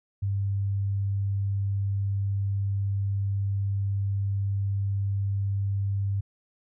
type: tone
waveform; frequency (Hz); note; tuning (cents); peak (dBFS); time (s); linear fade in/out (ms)
sine; 99.1; G2; +19; -24; 0.22-6.21; 10
effects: none